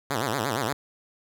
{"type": "tone with vibrato", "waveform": "5% pulse", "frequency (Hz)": 123.47, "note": "B2", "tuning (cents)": 0, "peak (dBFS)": -14, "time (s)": [0.1, 0.73], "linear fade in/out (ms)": 5, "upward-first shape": "sine", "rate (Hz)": 8.6, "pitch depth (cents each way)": 270, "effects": []}